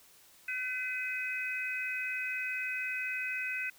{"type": "harmonic tone", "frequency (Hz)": 506, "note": "B4", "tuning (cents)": 42, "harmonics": [3, 4, 5], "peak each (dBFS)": [-38, -40, -35], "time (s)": [0.48, 3.7], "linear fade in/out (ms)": 5, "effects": ["white hiss -60 dBFS RMS until 3.78 s"]}